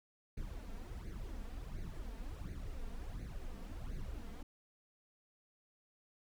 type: noise with flanger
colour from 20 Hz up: brown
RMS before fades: -44 dBFS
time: 0.37-4.43 s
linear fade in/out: 5 ms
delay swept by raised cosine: 0.46 to 4.46 ms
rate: 1.4 Hz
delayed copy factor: +0.75
effects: none